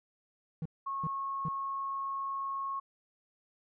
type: tone bursts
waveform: triangle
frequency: 159.4 Hz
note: D#3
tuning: 42 cents sharp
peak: -31 dBFS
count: 3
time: 0.62-1.485 s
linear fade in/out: 2 ms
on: 35 ms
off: 380 ms
type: tone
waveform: sine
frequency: 1093 Hz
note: C#6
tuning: 25 cents flat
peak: -33 dBFS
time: 0.86-2.8 s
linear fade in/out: 10 ms
effects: none